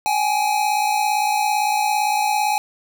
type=tone pair together; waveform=square; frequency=784 / 841.7 Hz; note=G5 / G#5; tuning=0 / +23 cents; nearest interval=minor second; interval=123 cents; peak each=-24 / -19 dBFS; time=0.06-2.58 s; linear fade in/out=0 ms; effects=none